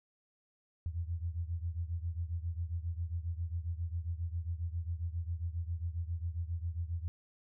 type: beating tone pair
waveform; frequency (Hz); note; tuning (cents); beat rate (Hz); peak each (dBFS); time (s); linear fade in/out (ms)
sine; 82.41 / 89.81; E2 / F2; 0 / +49; 7.4; -36 / -39; 0.86-7.08; 0
effects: none